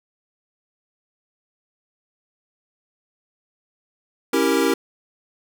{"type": "chord", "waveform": "square", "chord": "C# diminished seventh", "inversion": "none", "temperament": "equal with one note detuned", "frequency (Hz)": [275.7, 329.6, 392, 466.2], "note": ["C#4", "E4", "G4", "Bb4"], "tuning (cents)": [-9, 0, 0, 0], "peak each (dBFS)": -23, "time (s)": [4.33, 4.74], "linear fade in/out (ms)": 5, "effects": []}